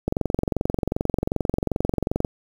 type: click train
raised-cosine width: 2 ms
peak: -8 dBFS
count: 50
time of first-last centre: 0.08-2.248 s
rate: 22.6 Hz
effects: 7-bit